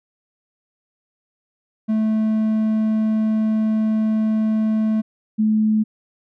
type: tone pair in turn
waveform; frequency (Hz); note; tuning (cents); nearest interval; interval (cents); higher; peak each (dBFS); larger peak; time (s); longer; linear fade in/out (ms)
triangle / sine; 218 / 216.1; A3 / A3; -16 / -31; unison; 15; first; -14; neither; 1.88-5.02 / 5.38-5.84; first; 20
effects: none